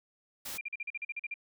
white noise, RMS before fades -40 dBFS, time 0.45-0.58 s, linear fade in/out 10 ms
sine tone bursts, 2390 Hz, D7, 30 cents sharp, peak -34 dBFS, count 11, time 0.58-1.341 s, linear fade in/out 5 ms, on 31 ms, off 42 ms
effects none

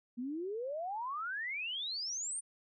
sine exponential sweep, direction up, 233.1 to 9330 Hz, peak -36 dBFS, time 0.17-2.41 s, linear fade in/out 20 ms, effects none

